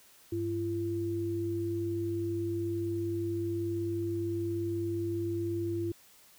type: tone pair together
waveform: sine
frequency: 101.08 / 340 Hz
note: G#2 / F4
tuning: -46 / -46 cents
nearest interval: octave + major sixth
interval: 2100 cents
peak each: -36 / -31 dBFS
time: 0.32-5.92 s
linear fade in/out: 5 ms
effects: white hiss -59 dBFS RMS until 6.38 s